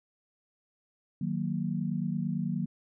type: chord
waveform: sine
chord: D# minor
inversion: none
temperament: equal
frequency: 155.56 / 185 / 233.1 Hz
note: D#3 / F#3 / A#3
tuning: 0 / 0 / 0 cents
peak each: -33 / -32 / -34 dBFS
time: 1.21-2.66 s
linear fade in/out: 5 ms
effects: none